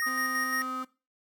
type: tone with tremolo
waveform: square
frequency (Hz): 1864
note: A#6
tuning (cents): -1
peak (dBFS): -29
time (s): 0-0.62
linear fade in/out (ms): 0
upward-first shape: square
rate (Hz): 5.7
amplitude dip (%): 40
type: tone with pitch glide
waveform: sine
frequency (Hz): 1244.5 to 1266.3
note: D#6 to D#6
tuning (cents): 0 to +30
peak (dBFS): -32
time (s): 0.02-0.83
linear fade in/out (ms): 5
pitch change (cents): +30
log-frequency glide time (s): 0.43-0.55
type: tone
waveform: 40% pulse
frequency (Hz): 258.9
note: C4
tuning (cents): -18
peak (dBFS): -37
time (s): 0.06-0.85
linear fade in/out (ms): 10
effects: noise-tail reverb RT60 0.3 s tail -19 dB re dry